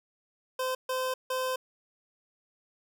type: tone bursts at uneven times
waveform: 25% pulse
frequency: 515 Hz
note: C5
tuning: 28 cents flat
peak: -25 dBFS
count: 3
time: 0.59-0.75 / 0.89-1.14 / 1.3-1.56 s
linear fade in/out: 5 ms
effects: none